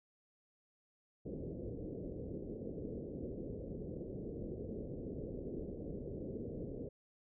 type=low-pass noise; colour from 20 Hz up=white; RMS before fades=-44 dBFS; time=1.25-6.89 s; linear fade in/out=10 ms; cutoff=500 Hz; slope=48 dB/octave; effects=none